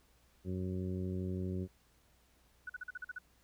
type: harmonic tone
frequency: 92.5 Hz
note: F#2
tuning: in tune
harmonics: 1 / 2 / 3 / 4 / 5 / 6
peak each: -38 / -39 / -46 / -43 / -54 / -55 dBFS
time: 0.44-1.68 s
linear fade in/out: 50 ms
type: tone bursts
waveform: sine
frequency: 1480 Hz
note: F#6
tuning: in tune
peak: -39 dBFS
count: 8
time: 2.67-3.186 s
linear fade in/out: 5 ms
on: 26 ms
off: 44 ms
effects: added 60 Hz sine -70 dBFS peak until 3.43 s + pink hiss -70 dBFS RMS until 3.43 s